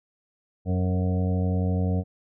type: harmonic tone with a mistuned harmonic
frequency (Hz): 91.9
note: F#2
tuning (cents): -11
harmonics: 1 / 2 / 3 / 5 / 6 / 7 / 8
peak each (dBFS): -23 / -27 / -34 / -35 / -39 / -40 / -41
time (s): 0.65-2.04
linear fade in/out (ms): 50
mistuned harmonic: 6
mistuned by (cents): -16
effects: none